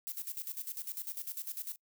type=noise with tremolo; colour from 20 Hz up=violet; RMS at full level=-39 dBFS; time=0.07-1.76 s; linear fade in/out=0 ms; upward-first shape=square; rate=10 Hz; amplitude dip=75%; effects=noise-tail reverb RT60 0.1 s tail -25 dB re dry